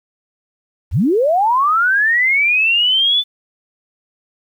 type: linear sweep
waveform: sine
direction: up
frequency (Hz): 50.8 to 3520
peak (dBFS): -11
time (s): 0.91-3.24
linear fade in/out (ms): 50
effects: 8-bit